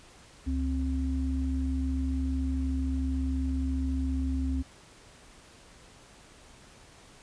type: tone pair together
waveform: sine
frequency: 69.71 / 263.2 Hz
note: C#2 / C4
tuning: +10 / +10 cents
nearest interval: octave + major seventh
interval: 2300 cents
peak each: -28 / -31 dBFS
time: 0.46-4.63 s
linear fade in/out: 20 ms
effects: pink hiss -54 dBFS RMS until 7.22 s + resampled to 22050 Hz